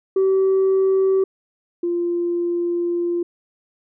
sine tone pair in turn, 383.2 / 346.5 Hz, G4 / F4, -39 / -14 cents, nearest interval major second, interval 175 cents, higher first, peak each -12 / -18 dBFS, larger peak first, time 0.16-1.24 / 1.83-3.23 s, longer second, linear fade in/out 5 ms, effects tanh soft clip ceiling -12 dBFS

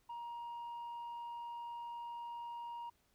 sine tone, 944 Hz, A#5, 22 cents sharp, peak -40 dBFS, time 0.09-2.9 s, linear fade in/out 10 ms, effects tanh soft clip ceiling -42 dBFS + pink hiss -75 dBFS RMS until 3.14 s

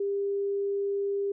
sine tone, 399.5 Hz, G4, 33 cents sharp, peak -26 dBFS, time 0-1.32 s, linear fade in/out 5 ms, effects none

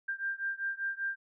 sine beating tone pair, 1586 / 1591.1 Hz, G6 / G6, +20 / +25 cents, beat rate 5.1 Hz, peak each -35 / -36 dBFS, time 0.08-1.16 s, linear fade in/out 10 ms, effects none

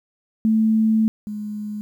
sine tone pair in turn, 220 / 210 Hz, A3 / G#3, 0 / +19 cents, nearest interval minor second, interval 81 cents, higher first, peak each -14 / -26 dBFS, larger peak first, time 0.45-1.08 / 1.27-1.81 s, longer first, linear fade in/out 0 ms, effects 9-bit

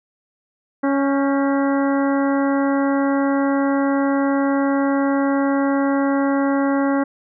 harmonic tone with a mistuned harmonic, 277.2 Hz, C#4, in tune, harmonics 1 / 2 / 3 / 4 / 5 / 6 / 7, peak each -17 / -23 / -27 / -29 / -31 / -33 / -34 dBFS, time 0.83-7.04 s, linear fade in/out 10 ms, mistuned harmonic 6, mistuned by -65 cents, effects none

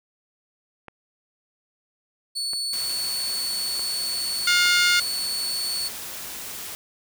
clicks, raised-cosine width 0.5 ms, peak -24 dBFS, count 4, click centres 0.883 / 2.534 / 3.794 / 4.657 s
35% pulse tone, 4435 Hz, C#8, in tune, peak -24 dBFS, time 2.35-5.89 s, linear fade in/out 20 ms
white noise, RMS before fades -35 dBFS, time 2.73-6.75 s, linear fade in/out 0 ms
harmonic tone, 710 Hz, F5, 28 cents sharp, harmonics 2 / 3 / 4 / 5 / 6 / 7 / 8 / 9 / 10, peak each -21 / -23 / -27 / -25 / -28 / -31 / -34 / -35 / -34 dBFS, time 4.47-5 s, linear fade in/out 5 ms
effects none

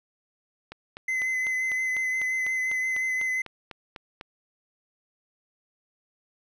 click train, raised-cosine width 0.3 ms, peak -23 dBFS, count 15, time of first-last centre 0.72-4.211 s, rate 4.01 Hz
triangle tone with vibrato, 2040 Hz, C7, 44 cents flat, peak -23 dBFS, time 1.08-3.42 s, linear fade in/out 5 ms, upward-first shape sine, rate 5.7 Hz, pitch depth 18 cents each way
effects none

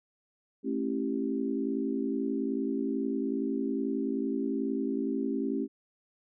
sine chord, A dominant seventh, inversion none, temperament equal with one note detuned, 220 / 270.9 / 329.6 / 392 Hz, A3 / C#4 / E4 / G4, 0 / -40 / 0 / 0 cents, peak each -34 / -31 / -37 / -35 dBFS, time 0.63-5.68 s, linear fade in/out 50 ms, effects none

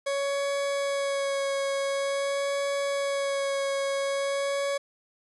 40% pulse tone with vibrato, 556 Hz, C#5, 5 cents sharp, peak -25 dBFS, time 0.06-4.78 s, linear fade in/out 10 ms, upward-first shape sine, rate 0.47 Hz, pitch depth 15 cents each way, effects resampled to 24000 Hz + 9-bit

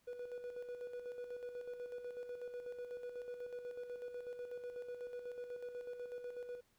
triangle tone with tremolo, 489.1 Hz, B4, 17 cents flat, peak -40 dBFS, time 0.07-6.61 s, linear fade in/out 10 ms, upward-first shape square, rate 8.1 Hz, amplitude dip 50%, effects pink hiss -75 dBFS RMS until 6.78 s

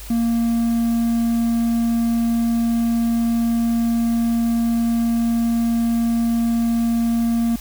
triangle tone, 232 Hz, A#3, 8 cents flat, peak -14 dBFS, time 0.1-7.56 s, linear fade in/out 5 ms, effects added 50 Hz sine -34 dBFS peak until 7.6 s + white hiss -39 dBFS RMS until 7.6 s

